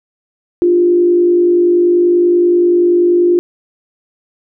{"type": "tone with frequency modulation", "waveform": "sine", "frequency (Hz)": 350.3, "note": "F4", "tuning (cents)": 5, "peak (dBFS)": -7, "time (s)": [0.62, 3.39], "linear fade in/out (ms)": 0, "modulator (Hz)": 50.4, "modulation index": 0.37, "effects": []}